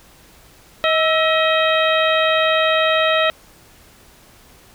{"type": "harmonic tone with a mistuned harmonic", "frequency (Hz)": 634, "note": "D#5", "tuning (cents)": 32, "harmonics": [1, 2, 3, 4, 5, 6], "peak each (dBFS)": [-17, -20, -22, -23, -24, -25], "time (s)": [0.84, 3.3], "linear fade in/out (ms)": 0, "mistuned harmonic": 2, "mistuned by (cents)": 66, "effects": ["pink hiss -48 dBFS RMS until 4.74 s"]}